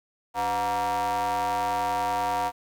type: ring-modulated tone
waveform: square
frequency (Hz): 109.4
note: A2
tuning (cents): -9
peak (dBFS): -22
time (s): 0.34-2.52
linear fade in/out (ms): 50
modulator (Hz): 830
effects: 10-bit